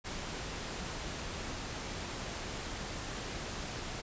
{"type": "noise", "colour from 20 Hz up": "pink", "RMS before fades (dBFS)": -40, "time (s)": [0.04, 4.02], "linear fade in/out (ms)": 20, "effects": ["resampled to 16000 Hz"]}